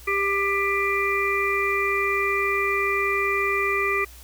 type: harmonic tone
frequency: 396.5 Hz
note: G4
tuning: 20 cents sharp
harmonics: 1 / 3 / 5 / 6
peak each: -26 / -26 / -26 / -26 dBFS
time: 0.07-4.05 s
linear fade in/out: 10 ms
effects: added 60 Hz sine -44 dBFS peak until 4.23 s + white hiss -48 dBFS RMS until 4.23 s